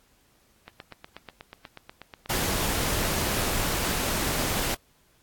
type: click train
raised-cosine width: 0.3 ms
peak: -24 dBFS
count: 20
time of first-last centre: 0.68-2.989 s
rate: 8.23 Hz
type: noise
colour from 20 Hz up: pink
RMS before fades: -27 dBFS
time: 2.29-4.75 s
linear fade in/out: 10 ms
effects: pink hiss -63 dBFS RMS until 5.22 s + AAC 64 kbps